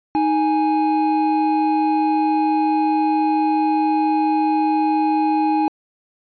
triangle tone pair together, 311.7 / 830.6 Hz, D#4 / G#5, +3 / 0 cents, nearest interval octave + perfect fourth, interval 1697 cents, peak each -16 dBFS, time 0.15-5.68 s, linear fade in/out 0 ms, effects resampled to 11025 Hz

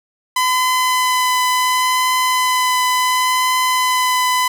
sawtooth tone with vibrato, 1011 Hz, B5, 40 cents sharp, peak -10 dBFS, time 0.36-4.48 s, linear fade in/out 5 ms, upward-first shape triangle, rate 0.7 Hz, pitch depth 11 cents each way, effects none

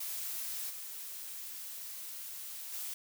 blue noise with level steps, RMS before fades -39 / -44 / -40 dBFS, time 0-2.94 s, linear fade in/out 5 ms, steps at 0.69 / 2.72 s, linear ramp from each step 20 ms, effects none

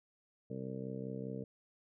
harmonic tone, 65 Hz, C2, 11 cents flat, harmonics 2 / 3 / 4 / 5 / 6 / 7 / 8 / 9, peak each -45 / -44 / -47 / -53 / -54 / -45 / -55 / -53 dBFS, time 0.5-1.44 s, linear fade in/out 5 ms, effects none

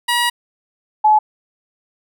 15% pulse / sine tone pair in turn, 960 / 855.3 Hz, B5 / A5, -49 / -49 cents, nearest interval major second, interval 200 cents, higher first, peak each -8 dBFS, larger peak neither, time 0.08-0.3 / 1.04-1.19 s, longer first, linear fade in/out 10 ms, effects none

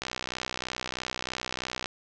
click train, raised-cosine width 0.2 ms, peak -14 dBFS, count 117, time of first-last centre 0.02-1.858 s, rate 63.1 Hz, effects low-pass 7000 Hz 12 dB/octave

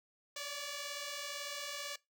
5% pulse beating tone pair, 565 / 583 Hz, C#5 / D5, +33 / -13 cents, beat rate 18 Hz, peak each -33 / -31 dBFS, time 0.36-1.96 s, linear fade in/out 5 ms, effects noise-tail reverb RT60 0.2 s tail -21 dB re dry

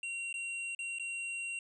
square tone with dropouts, 2750 Hz, F7, 27 cents flat, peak -37 dBFS, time 0.03-1.59 s, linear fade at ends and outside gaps 2 ms, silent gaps 0.328-0.34 / 0.749-0.79 / 0.986-0.996 s, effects resampled to 22050 Hz + 12-bit

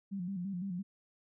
sine tone with vibrato, 186.6 Hz, F#3, 15 cents sharp, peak -35 dBFS, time 0.11-0.83 s, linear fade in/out 20 ms, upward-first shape square, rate 5.9 Hz, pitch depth 93 cents each way, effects none

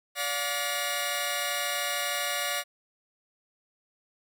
10% pulse tone cluster, 577 / 713 / 1911 Hz, D5 / F5 / A#6, -31 / +36 / +43 cents, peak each -24 dBFS, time 0.15-2.64 s, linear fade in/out 50 ms, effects none

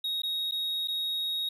triangle tone with dropouts, 3766 Hz, A#7, 17 cents sharp, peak -27 dBFS, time 0.04-1.49 s, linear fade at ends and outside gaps 5 ms, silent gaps 0.22-0.233 / 0.512-0.52 / 0.875-0.882 s, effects none

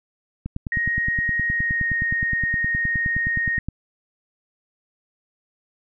click train, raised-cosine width 5 ms, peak -15 dBFS, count 32, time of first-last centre 0.46-3.686 s, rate 9.61 Hz
sine tone with pitch glide, 1875 to 1859.9 Hz, A#6 to A#6, +10 to -4 cents, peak -20 dBFS, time 0.72-3.59 s, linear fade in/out 2 ms, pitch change -14 cents, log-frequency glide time 1.48-1.89 s
effects none

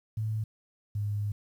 sine tone pair in turn, 109.1 / 103.41 Hz, A2 / G#2, -14 / -7 cents, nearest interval minor second, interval 93 cents, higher first, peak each -28 / -28 dBFS, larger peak neither, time 0.17-0.44 / 0.95-1.32 s, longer second, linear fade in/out 5 ms, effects 10-bit

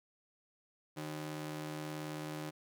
sawtooth ring-modulated tone, 229.5 Hz, A#3, 27 cents flat, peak -33 dBFS, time 0.96-2.51 s, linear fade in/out 20 ms, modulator 75.5 Hz, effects none

